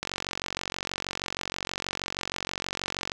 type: click train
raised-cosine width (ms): 0.2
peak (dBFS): -12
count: 144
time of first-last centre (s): 0.03-3.119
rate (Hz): 46.3
effects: 9-bit